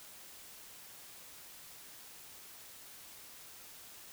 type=silence; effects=white hiss -53 dBFS RMS until 4.12 s